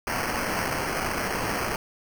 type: noise with sample-and-hold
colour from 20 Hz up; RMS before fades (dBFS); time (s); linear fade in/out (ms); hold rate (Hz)
violet; -28; 0.07-1.76; 2; 3675
effects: none